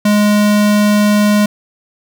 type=tone; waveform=square; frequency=208.1 Hz; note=G#3; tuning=4 cents sharp; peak=-9 dBFS; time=0.05-1.46 s; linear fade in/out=5 ms; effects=none